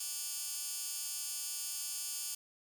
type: tone with high-pass filter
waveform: 15% pulse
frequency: 293.7 Hz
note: D4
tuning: in tune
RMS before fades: -40 dBFS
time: 0-2.35 s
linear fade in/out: 5 ms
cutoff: 6900 Hz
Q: 1.1
effects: none